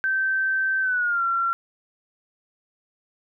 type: tone with pitch glide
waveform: sine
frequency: 1551 to 1365.9 Hz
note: G6 to F6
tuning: -19 to -39 cents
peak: -20 dBFS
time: 0.04-1.53 s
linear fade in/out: 0 ms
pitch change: -220 cents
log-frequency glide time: 0.81-1.23 s
effects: none